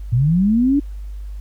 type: linear sweep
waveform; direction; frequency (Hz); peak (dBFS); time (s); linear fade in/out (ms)
sine; up; 110.9 to 293.7; -12; 0.12-0.8; 10
effects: added 50 Hz sine -27 dBFS peak until 1.4 s + pink hiss -56 dBFS RMS until 1.4 s